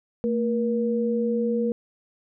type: tone pair together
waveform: sine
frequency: 225 / 476.7 Hz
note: A3 / A#4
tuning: +39 / +39 cents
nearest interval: octave + minor second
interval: 1300 cents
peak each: -24 dBFS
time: 0.24-1.72 s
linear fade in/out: 0 ms
effects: none